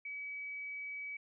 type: tone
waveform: sine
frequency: 2280 Hz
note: C#7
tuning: 48 cents sharp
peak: -40 dBFS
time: 0.05-1.17 s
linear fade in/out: 5 ms
effects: none